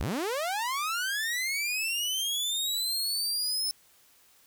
sawtooth linear sweep, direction up, 37.26 to 5274 Hz, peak -25 dBFS, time 0-3.71 s, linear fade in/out 0 ms, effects white hiss -61 dBFS RMS until 4.46 s

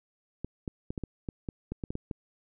clicks, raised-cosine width 3 ms, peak -21 dBFS, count 12, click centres 0.446 / 0.678 / 0.905 / 0.978 / 1.037 / 1.288 / 1.488 / 1.72 / 1.838 / 1.905 / 1.954 / 2.112 s, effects none

